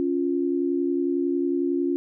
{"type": "tone pair together", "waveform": "sine", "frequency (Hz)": [278.2, 349.2], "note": ["C#4", "F4"], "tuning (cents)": [6, 0], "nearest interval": "major third", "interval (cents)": 394, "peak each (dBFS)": -24, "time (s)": [0, 1.96], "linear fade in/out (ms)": 0, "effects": []}